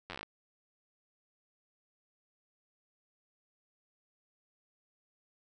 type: slowing click train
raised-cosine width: 0.3 ms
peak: -25 dBFS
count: 10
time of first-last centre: 0.1-0.23 s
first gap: 10 ms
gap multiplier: 1.09
effects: none